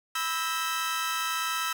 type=tone cluster; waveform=sawtooth; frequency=992 / 1311 / 1595 / 1874 / 3129 Hz; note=B5 / E6 / G6 / A#6 / G7; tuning=+7 / -10 / +30 / +9 / -4 cents; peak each=-33 / -26 / -34 / -35 / -35 dBFS; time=0.15-1.73 s; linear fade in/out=5 ms; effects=none